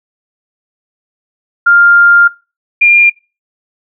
sine tone pair in turn, 1400 / 2402 Hz, F6 / D7, +4 / +38 cents, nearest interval major sixth, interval 934 cents, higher second, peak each -3 dBFS, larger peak neither, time 1.66-2.28 / 2.81-3.1 s, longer first, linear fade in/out 10 ms, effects noise-tail reverb RT60 0.3 s tail -22 dB re dry

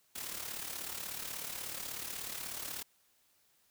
white noise with amplitude modulation, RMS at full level -39 dBFS, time 0.15-2.83 s, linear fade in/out 10 ms, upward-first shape sine, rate 36.4 Hz, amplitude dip 60%, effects white hiss -71 dBFS RMS until 3.7 s

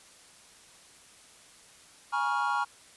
triangle chord, Bb minor seventh, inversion third, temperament equal with one note detuned, 830.6 / 956.3 / 1108.7 / 1396.9 Hz, Ab5 / Bb5 / Db6 / F6, 0 / +44 / 0 / 0 cents, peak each -30 dBFS, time 2.12-2.65 s, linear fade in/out 20 ms, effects white hiss -55 dBFS RMS until 2.96 s + resampled to 24000 Hz

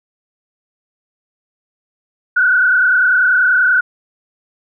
sine tone with frequency modulation, 1480 Hz, F#6, in tune, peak -9 dBFS, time 2.36-3.81 s, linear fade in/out 10 ms, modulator 30.2 Hz, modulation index 1.8, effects none

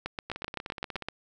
two click trains, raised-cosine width 0.3 ms, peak -21 / -16 dBFS, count 13 / 9, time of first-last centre 0.3-1.023 / 0.06-1.086 s, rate 16.6 / 7.8 Hz, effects none

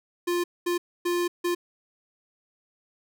square tone bursts at uneven times, 349.9 Hz, F4, 3 cents sharp, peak -24 dBFS, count 4, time 0.27-0.44 / 0.66-0.78 / 1.05-1.28 / 1.44-1.55 s, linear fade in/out 10 ms, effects none

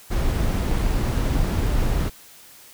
brown noise, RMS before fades -21 dBFS, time 0.1-2.1 s, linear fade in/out 20 ms, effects white hiss -47 dBFS RMS until 2.73 s

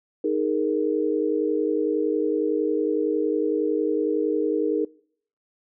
sine chord, D# suspended fourth, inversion none, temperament equal, 311.1 / 415.3 / 466.2 Hz, D#4 / G#4 / A#4, 0 / 0 / 0 cents, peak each -25 dBFS, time 0.24-4.85 s, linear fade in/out 5 ms, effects noise-tail reverb RT60 0.6 s tail -24 dB re dry

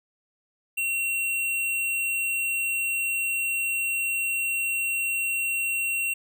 square tone, 2733 Hz, F7, 38 cents flat, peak -25 dBFS, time 0.77-6.14 s, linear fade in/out 10 ms, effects none

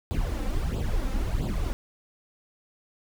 brown noise with flanger, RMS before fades -27 dBFS, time 0.11-1.73 s, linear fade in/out 0 ms, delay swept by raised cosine 0.25 to 3.85 ms, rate 1.5 Hz, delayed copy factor +0.8, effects none

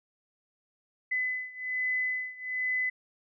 sine beating tone pair, 2012 / 2013.2 Hz, B6 / B6, +32 / +33 cents, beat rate 1.2 Hz, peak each -31 / -33 dBFS, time 1.11-2.9 s, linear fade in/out 10 ms, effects none

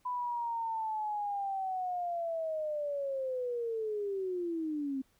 sine linear sweep, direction down, 999 to 261.6 Hz, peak -32 dBFS, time 0.05-5.02 s, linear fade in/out 10 ms, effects pink hiss -71 dBFS RMS until 5.19 s

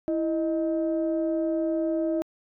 sine tone pair together, 329.3 / 622.3 Hz, E4 / D#5, -2 / 0 cents, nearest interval major seventh, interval 1102 cents, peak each -24 / -27 dBFS, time 0.08-2.22 s, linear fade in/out 0 ms, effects tanh soft clip ceiling -17 dBFS

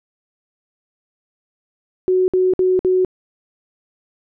sine tone bursts, 370 Hz, F#4, in tune, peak -12 dBFS, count 4, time 2.08-3.048 s, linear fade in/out 0 ms, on 200 ms, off 56 ms, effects none

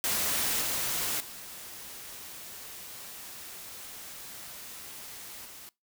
white noise with level steps, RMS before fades -29 / -31 / -44 / -47 dBFS, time 0.04-5.69 s, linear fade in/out 0 ms, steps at 0.61 / 1.2 / 5.45 s, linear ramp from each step 5 ms, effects noise-tail reverb RT60 0.2 s tail -22 dB re dry

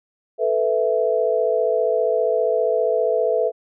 sine chord, A suspended second, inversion none, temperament just, 440 / 495 / 660 Hz, A4 / B4 / E5, 0 / +4 / +2 cents, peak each -21 dBFS, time 0.38-3.52 s, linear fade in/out 50 ms, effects none

